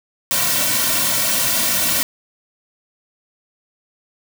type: noise with comb filter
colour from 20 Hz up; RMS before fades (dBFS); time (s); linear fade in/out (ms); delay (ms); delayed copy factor
white; -18; 0.31-2.03; 0; 2.4; -0.9
effects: none